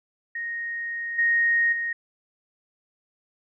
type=tone with level steps; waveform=sine; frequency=1864.7 Hz; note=A#6; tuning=in tune; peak=-28 / -18 / -25 dBFS; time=0.35-1.93 s; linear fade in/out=5 ms; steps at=1.18 / 1.72 s; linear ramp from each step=10 ms; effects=none